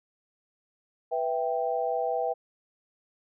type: chord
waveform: sine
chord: E minor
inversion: second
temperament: equal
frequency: 493.9 / 659.3 / 784 Hz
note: B4 / E5 / G5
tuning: 0 / 0 / 0 cents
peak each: -30 dBFS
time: 1.11-2.34 s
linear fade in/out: 20 ms
effects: none